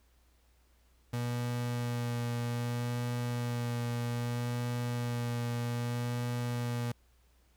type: tone with vibrato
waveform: 35% pulse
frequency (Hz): 120.3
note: B2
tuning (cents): -45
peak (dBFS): -30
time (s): 1.13-6.92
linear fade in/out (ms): 5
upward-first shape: sine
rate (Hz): 0.63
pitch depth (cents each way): 14
effects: added 60 Hz sine -64 dBFS peak until 7.56 s + pink hiss -71 dBFS RMS until 7.56 s